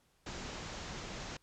pink low-pass noise, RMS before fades -44 dBFS, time 0.26-1.37 s, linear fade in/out 5 ms, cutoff 7400 Hz, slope 96 dB/octave, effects pink hiss -72 dBFS RMS until 1.42 s + low-pass 12000 Hz 12 dB/octave

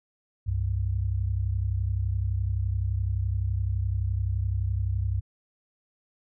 sine tone pair together, 66.26 / 98 Hz, C2 / G2, +22 / 0 cents, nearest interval perfect fifth, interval 678 cents, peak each -28 / -26 dBFS, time 0.46-5.21 s, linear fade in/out 20 ms, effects none

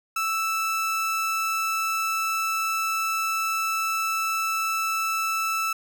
30% pulse tone, 1318.5 Hz, E6, in tune, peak -21 dBFS, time 0.16-5.73 s, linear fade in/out 5 ms, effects none

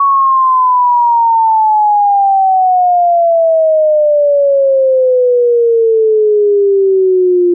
sine exponential sweep, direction down, 1120 to 348.6 Hz, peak -6 dBFS, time 0-7.54 s, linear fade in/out 5 ms, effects none

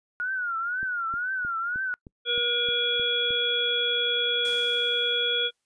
sine tone with vibrato, 1437 Hz, F6, 49 cents sharp, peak -26 dBFS, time 0.2-1.94 s, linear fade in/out 0 ms, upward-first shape triangle, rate 2 Hz, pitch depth 150 cents each way
click train, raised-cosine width 3 ms, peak -30 dBFS, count 9, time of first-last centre 0.83-3.307 s, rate 3.23 Hz
harmonic tone, 479.3 Hz, A#4, 48 cents sharp, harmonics 1 / 3 / 5 / 7, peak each -31 / -30 / -35 / -24 dBFS, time 2.25-5.51 s, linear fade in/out 50 ms
white noise with exponential decay, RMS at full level -40 dBFS, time 4.45-5.65 s, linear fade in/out 0 ms, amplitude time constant 260 ms
effects noise-tail reverb RT60 0.1 s tail -26 dB re dry + resampled to 22050 Hz

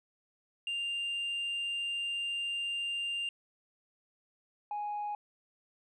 sine tone pair in turn, 2794 / 830.7 Hz, F7 / G#5, 0 / 0 cents, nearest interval octave + major sixth, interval 2100 cents, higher first, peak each -30 / -32 dBFS, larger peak first, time 0.67-3.29 / 4.71-5.15 s, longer first, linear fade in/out 2 ms, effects tanh soft clip ceiling -31 dBFS

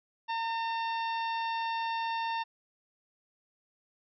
harmonic tone with a mistuned harmonic, 905 Hz, A5, 48 cents sharp, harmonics 1 / 2 / 3 / 4 / 5 / 6, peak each -31 / -40 / -42 / -44 / -50 / -52 dBFS, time 0.28-2.44 s, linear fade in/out 20 ms, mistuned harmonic 1, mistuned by +18 cents, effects none

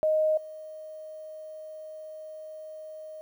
sine tone with level steps, 622.3 Hz, D#5, in tune, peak -21 / -39 dBFS, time 0.03-3.21 s, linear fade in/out 0 ms, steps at 0.37 s, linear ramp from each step 5 ms, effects 10-bit

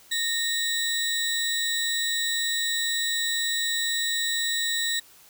30% pulse tone pair together, 1842 / 3920 Hz, A#6 / B7, -21 / -14 cents, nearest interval octave + minor second, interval 1307 cents, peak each -25 / -24 dBFS, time 0.11-5 s, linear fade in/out 10 ms, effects white hiss -53 dBFS RMS until 5.29 s

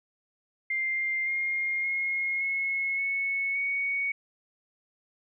sine tone with pitch steps, 2101 / 2127 / 2153 / 2179 / 2205 / 2232 Hz, C7 / C7 / C7 / C#7 / C#7 / C#7, +7 / +28 / +49 / -30 / -10 / +11 cents, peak -26 dBFS, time 0.7-4.12 s, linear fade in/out 5 ms, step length 570 ms, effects none

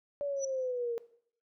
sine linear sweep, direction down, 577 to 460 Hz, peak -31 dBFS, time 0.21-0.98 s, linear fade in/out 0 ms
sine tone with exponential growth, 5920 Hz, F#8, in tune, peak -31 dBFS, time 0.36-0.45 s, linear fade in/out 5 ms, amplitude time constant 19 ms
effects noise-tail reverb RT60 0.6 s tail -18 dB re dry

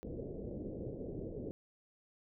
white low-pass noise, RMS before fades -43 dBFS, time 0.03-1.51 s, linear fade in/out 0 ms, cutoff 530 Hz, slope 48 dB/octave, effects none

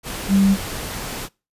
sine tone in noise, 196 Hz, G3, in tune, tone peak -12 dBFS, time 0.28-0.57 s, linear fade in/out 50 ms, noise pink, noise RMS -29 dBFS, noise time 0.03-1.29 s, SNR +14 dB, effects noise-tail reverb RT60 0.3 s tail -25 dB re dry + resampled to 32000 Hz

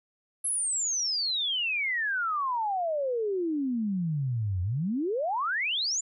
sine exponential two-way sweep, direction down then up, 11175 to 86.9 to 7350 Hz, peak -26 dBFS, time 0.44-6.01 s, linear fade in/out 10 ms, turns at 4.62 s, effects none

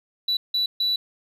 sine tone bursts at uneven times, 3951 Hz, B7, in tune, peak -18 dBFS, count 3, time 0.28-0.37 / 0.54-0.66 / 0.8-0.96 s, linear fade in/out 5 ms, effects tanh soft clip ceiling -18 dBFS + 10-bit

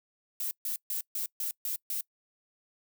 violet noise bursts, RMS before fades -33 dBFS, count 7, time 0.4-2.01 s, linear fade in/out 2 ms, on 110 ms, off 140 ms, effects noise-tail reverb RT60 0.1 s tail -24 dB re dry

